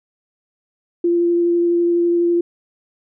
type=tone with vibrato; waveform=sine; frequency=344.5 Hz; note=F4; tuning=24 cents flat; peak=-13 dBFS; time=1.04-2.41 s; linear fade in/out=5 ms; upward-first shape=sine; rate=12 Hz; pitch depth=9 cents each way; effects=none